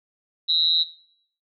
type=tone with amplitude modulation; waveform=sine; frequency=3898 Hz; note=B7; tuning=23 cents flat; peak=-13 dBFS; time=0.48-0.84 s; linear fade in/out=20 ms; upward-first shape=sine; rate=164 Hz; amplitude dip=100%; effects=noise-tail reverb RT60 0.6 s tail -17 dB re dry